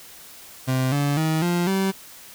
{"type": "tone with pitch steps", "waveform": "30% pulse", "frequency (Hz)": [130, 143.41, 158.21, 174.53, 192.54], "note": ["C3", "D3", "D#3", "F3", "G3"], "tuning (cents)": [-11, -41, 29, -1, -31], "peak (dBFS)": -17, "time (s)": [0.67, 1.92], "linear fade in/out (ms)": 20, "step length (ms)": 250, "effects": ["white hiss -44 dBFS RMS until 2.34 s"]}